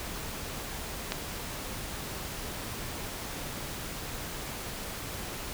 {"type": "click", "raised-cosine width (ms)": 0.2, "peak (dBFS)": -12, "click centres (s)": 1.121, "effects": ["pink hiss -38 dBFS RMS until 5.53 s"]}